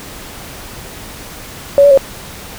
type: tone with pitch steps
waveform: sine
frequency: 563 / 571 / 544 Hz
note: C#5 / D5 / C#5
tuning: +27 / -49 / -33 cents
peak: -3 dBFS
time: 1.78-1.975 s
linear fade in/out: 0 ms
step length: 65 ms
effects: pink hiss -31 dBFS RMS until 2.58 s